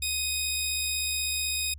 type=tone pair together; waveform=15% pulse; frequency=2502 / 3725 Hz; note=D#7 / A#7; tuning=+9 / -2 cents; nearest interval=perfect fifth; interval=689 cents; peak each=-23 dBFS; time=0.02-1.74 s; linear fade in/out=5 ms; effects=added 73 Hz sine -41 dBFS peak until 1.78 s